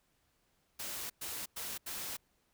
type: noise bursts at uneven times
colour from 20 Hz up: white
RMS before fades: -41 dBFS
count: 4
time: 0.79-1.1 / 1.21-1.46 / 1.56-1.78 / 1.86-2.17 s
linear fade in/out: 10 ms
effects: pink hiss -75 dBFS RMS until 2.53 s